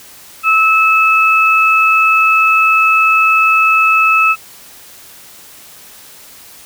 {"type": "tone pair together", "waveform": "sine", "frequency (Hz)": [1301.5, 2603], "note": ["E6", "E7"], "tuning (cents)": [-22, -22], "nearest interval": "octave", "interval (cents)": 1200, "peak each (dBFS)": -10, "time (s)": [0.43, 4.36], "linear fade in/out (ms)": 50, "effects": ["white hiss -38 dBFS RMS until 6.65 s"]}